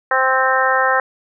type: harmonic tone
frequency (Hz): 261.6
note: C4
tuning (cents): 0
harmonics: 2 / 3 / 4 / 5 / 6 / 7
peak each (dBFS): -20 / -20 / -20 / -20 / -20 / -20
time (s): 0.11-1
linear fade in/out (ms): 2
effects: none